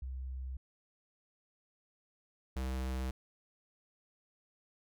sine / square tone pair in turn, 64.8 / 64.8 Hz, C2 / C2, -16 / -16 cents, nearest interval unison, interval 0 cents, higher neither, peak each -38 / -35 dBFS, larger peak second, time 0.02-0.57 / 2.56-3.11 s, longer neither, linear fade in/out 5 ms, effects none

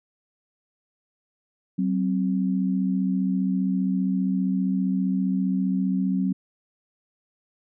sine tone pair together, 188.6 / 263.7 Hz, F#3 / C4, +33 / +14 cents, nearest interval tritone, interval 581 cents, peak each -22 / -26 dBFS, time 1.78-6.33 s, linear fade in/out 10 ms, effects none

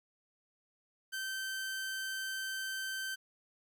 sawtooth tone, 1549 Hz, G6, 21 cents flat, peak -33 dBFS, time 1.12-3.16 s, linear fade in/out 20 ms, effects 12-bit

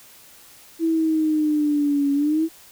sine exponential two-way sweep, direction down then up, 329.6 to 280 to 329.6 Hz, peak -17 dBFS, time 0.79-2.49 s, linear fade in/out 50 ms, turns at 2.13 s, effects white hiss -48 dBFS RMS until 2.71 s

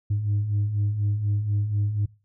sine beating tone pair, 100 / 104.1 Hz, G2 / G#2, +35 / +5 cents, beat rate 4.1 Hz, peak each -28 / -21 dBFS, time 0.1-2.06 s, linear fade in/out 10 ms, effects noise-tail reverb RT60 0.3 s tail -21 dB re dry + tanh soft clip ceiling -18 dBFS

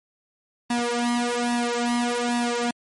sawtooth tone with flanger, 240 Hz, B3, 49 cents flat, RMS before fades -24 dBFS, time 0.7-2.71 s, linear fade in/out 5 ms, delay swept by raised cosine 1.1 to 3.2 ms, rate 1.2 Hz, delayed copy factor +1, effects MP3 48 kbps

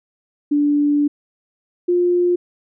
sine tone pair in turn, 291.6 / 353.5 Hz, D4 / F4, -12 / +21 cents, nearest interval minor third, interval 333 cents, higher second, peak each -13 dBFS, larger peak neither, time 0.51-1.08 / 1.88-2.36 s, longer first, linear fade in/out 10 ms, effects none

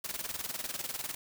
white noise with tremolo, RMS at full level -36 dBFS, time 0.04-1.15 s, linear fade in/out 5 ms, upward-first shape square, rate 20 Hz, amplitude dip 70%, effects none

